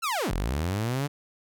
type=linear two-way sweep; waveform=sawtooth; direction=down then up; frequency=1396.9 to 36.71 to 148.3 Hz; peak=-22 dBFS; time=0.02-1.08 s; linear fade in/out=20 ms; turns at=0.32 s; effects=none